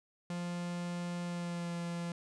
45% pulse tone with pitch glide, 174.61 to 171.61 Hz, F3 to F3, 0 to -30 cents, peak -36 dBFS, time 0.3-2.12 s, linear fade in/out 2 ms, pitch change -30 cents, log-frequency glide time 1.23-1.73 s, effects resampled to 22050 Hz

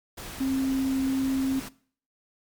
sine tone in noise, 266.4 Hz, C4, 31 cents sharp, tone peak -23 dBFS, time 0.4-1.6 s, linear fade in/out 10 ms, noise pink, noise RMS -39 dBFS, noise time 0.17-1.69 s, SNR +13 dB, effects noise-tail reverb RT60 0.5 s tail -20 dB re dry + MP3 96 kbps

